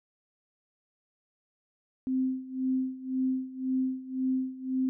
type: tone with tremolo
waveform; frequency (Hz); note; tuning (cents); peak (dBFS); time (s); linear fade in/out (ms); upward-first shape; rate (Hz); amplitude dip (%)
sine; 260; C4; -11; -24; 2.07-4.89; 0; sine; 1.9; 85
effects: none